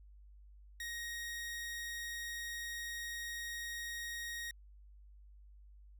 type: tone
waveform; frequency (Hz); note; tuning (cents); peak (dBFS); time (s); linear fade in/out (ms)
sawtooth; 1876; A#6; +11; -37; 0.8-4.51; 2
effects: added 50 Hz sine -55 dBFS peak until 5.99 s